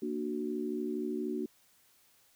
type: chord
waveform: sine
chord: Bb augmented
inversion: none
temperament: equal with one note detuned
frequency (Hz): 233.1 / 297.2 / 370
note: Bb3 / D4 / F#4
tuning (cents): 0 / +21 / 0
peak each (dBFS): -37 / -37 / -36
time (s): 0.02-1.46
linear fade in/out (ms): 5
effects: white hiss -66 dBFS RMS until 2.35 s